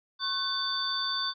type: tone cluster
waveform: sine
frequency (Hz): 1088 / 1510 / 3535 / 4579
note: C#6 / F#6 / A7 / D8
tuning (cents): -33 / +35 / +7 / -45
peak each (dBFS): -35 / -37 / -32 / -32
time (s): 0.19-1.34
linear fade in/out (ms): 50
effects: none